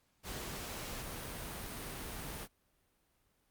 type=noise; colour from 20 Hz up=pink; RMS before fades=-43 dBFS; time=0.23-2.48 s; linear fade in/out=50 ms; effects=pink hiss -75 dBFS RMS until 3.5 s + Opus 48 kbps